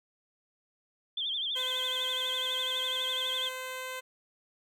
sine tone with vibrato, 3350 Hz, G#7, 14 cents sharp, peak -30 dBFS, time 1.17-3.49 s, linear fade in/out 5 ms, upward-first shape sine, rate 12 Hz, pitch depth 120 cents each way
10% pulse tone with pitch glide, 511 to 514.6 Hz, C5 to C5, -41 to -29 cents, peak -28 dBFS, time 1.55-4.01 s, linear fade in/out 20 ms, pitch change +12 cents, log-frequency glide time 1.97-3.66 s
effects none

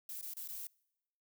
violet noise with dropouts, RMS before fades -44 dBFS, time 0.09-0.67 s, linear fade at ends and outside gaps 2 ms, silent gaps 0.213-0.227 / 0.337-0.368 / 0.477-0.487 s, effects noise-tail reverb RT60 0.9 s tail -26 dB re dry

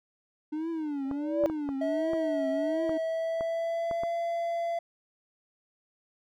triangle tone with vibrato, 299.3 Hz, D4, 33 cents sharp, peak -28 dBFS, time 0.52-2.98 s, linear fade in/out 10 ms, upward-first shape triangle, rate 1.4 Hz, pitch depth 200 cents each way
sine tone with exponential growth, 582 Hz, D5, 16 cents flat, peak -19 dBFS, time 1.05-1.46 s, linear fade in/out 0 ms, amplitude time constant 89 ms
clicks, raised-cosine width 1 ms, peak -23 dBFS, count 9, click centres 1.113 / 1.438 / 1.499 / 1.69 / 2.134 / 2.894 / 3.409 / 3.912 / 4.035 s
triangle tone with pitch glide, 645 to 678.6 Hz, E5 to F5, -38 to -50 cents, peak -26 dBFS, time 1.81-4.79 s, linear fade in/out 5 ms, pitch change +88 cents, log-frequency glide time 2.87-4.1 s
effects none

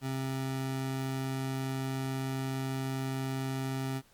25% pulse tone, 133.1 Hz, C3, 30 cents sharp, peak -28 dBFS, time 0.01-4.02 s, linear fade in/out 50 ms, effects pink hiss -63 dBFS RMS until 4.13 s + MP3 96 kbps

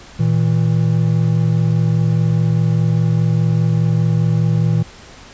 triangle tone pair together, 116.54 / 161.45 Hz, A#2 / E3, 0 / -36 cents, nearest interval tritone, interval 564 cents, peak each -13 dBFS, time 0.19-4.83 s, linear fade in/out 10 ms, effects pink hiss -40 dBFS RMS until 5.33 s + resampled to 16000 Hz

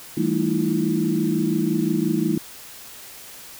sine tone cluster, 163.8 / 198.3 / 223.6 / 311.2 / 337 Hz, E3 / G3 / A3 / D#4 / E4, -11 / +20 / +28 / 0 / +38 cents, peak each -26 / -26 / -25 / -24 / -25 dBFS, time 0.17-2.38 s, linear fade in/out 5 ms, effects white hiss -41 dBFS RMS until 3.59 s

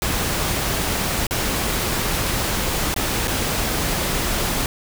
pink noise with dropouts, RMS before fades -22 dBFS, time 0.02-4.66 s, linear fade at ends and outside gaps 1 ms, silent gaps 1.268-1.309 / 2.942-2.962 / 3.274-3.279 s, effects none

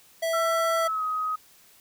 square tone, 657 Hz, E5, 6 cents flat, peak -25 dBFS, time 0.22-0.88 s, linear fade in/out 10 ms
sine tone with pitch glide, 1342 to 1259.4 Hz, E6 to D#6, +31 to +21 cents, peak -25 dBFS, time 0.33-1.36 s, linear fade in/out 10 ms, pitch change -110 cents, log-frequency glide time 0.78-1.03 s
effects white hiss -56 dBFS RMS until 1.8 s

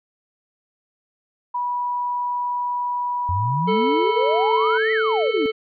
sine tone, 977 Hz, B5, 19 cents flat, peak -21 dBFS, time 1.54-4.78 s, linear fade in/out 10 ms
sine exponential two-way sweep, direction up then down, 84.9 to 2015 to 263 Hz, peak -21 dBFS, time 3.29-5.46 s, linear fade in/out 0 ms, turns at 4.92 s
harmonic tone, 440 Hz, A4, in tune, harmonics 1 / 3 / 5 / 7 / 9 / 10, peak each -19 / -33 / -30 / -33 / -47 / -47 dBFS, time 3.67-5.52 s, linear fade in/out 20 ms
effects none

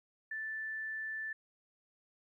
sine tone, 1760 Hz, A6, in tune, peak -37 dBFS, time 0.31-1.33 s, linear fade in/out 5 ms, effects 13-bit

